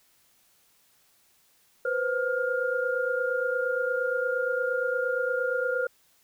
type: tone cluster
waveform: sine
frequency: 492.4 / 521 / 1412 Hz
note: B4 / C5 / F6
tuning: -5 / -7 / +19 cents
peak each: -29 dBFS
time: 1.85-5.87 s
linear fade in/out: 5 ms
effects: white hiss -64 dBFS RMS until 6.23 s